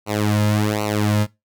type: tone with flanger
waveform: sawtooth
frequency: 105.3 Hz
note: G#2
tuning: 24 cents sharp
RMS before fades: -19 dBFS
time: 0.06-1.27 s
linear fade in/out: 50 ms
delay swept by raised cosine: 0.58 to 2.68 ms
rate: 1.3 Hz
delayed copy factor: -0.95
effects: noise-tail reverb RT60 0.2 s tail -21 dB re dry